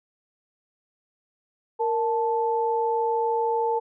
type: tone pair together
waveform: sine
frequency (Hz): 463.7 / 876.7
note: A#4 / A5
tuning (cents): -9 / -7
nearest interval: major seventh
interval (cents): 1102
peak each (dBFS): -24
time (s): 1.79-3.8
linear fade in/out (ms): 20
effects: none